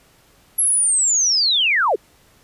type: linear sweep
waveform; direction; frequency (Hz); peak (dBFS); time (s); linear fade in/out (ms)
sine; down; 11340 to 329.6; -14; 0.58-1.96; 10
effects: pink hiss -54 dBFS RMS until 2.43 s + resampled to 32000 Hz